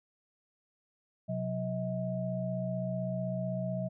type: tone cluster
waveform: sine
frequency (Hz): 127.4 / 183.2 / 637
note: C3 / F#3 / D#5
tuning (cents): -46 / -17 / +41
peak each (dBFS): -36 / -35 / -36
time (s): 1.28-3.89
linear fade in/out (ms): 20
effects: none